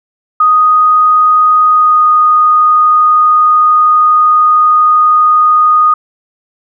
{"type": "tone with pitch glide", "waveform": "sine", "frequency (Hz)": [1244.5, 1235.9], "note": ["D#6", "D#6"], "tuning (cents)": [0, -12], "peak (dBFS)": -4, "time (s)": [0.4, 5.94], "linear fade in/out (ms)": 5, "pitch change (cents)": -12, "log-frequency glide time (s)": [1.69, 2.05], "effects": []}